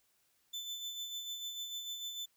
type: tone with tremolo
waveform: 35% pulse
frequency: 3520 Hz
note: A7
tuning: in tune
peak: -36 dBFS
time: 0.53-2.26 s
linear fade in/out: 10 ms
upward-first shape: sine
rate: 6.7 Hz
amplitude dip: 45%
effects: white hiss -74 dBFS RMS until 2.36 s